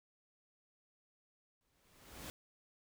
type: noise with exponential growth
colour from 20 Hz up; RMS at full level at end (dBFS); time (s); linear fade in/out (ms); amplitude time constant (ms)
pink; -45; 1.61-2.3; 0; 150
effects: none